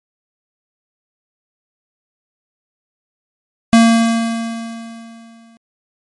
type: tone with exponential decay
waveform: square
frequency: 228.9 Hz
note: A#3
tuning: 31 cents flat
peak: -5 dBFS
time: 3.73-5.57 s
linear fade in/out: 0 ms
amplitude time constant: 400 ms
effects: MP3 48 kbps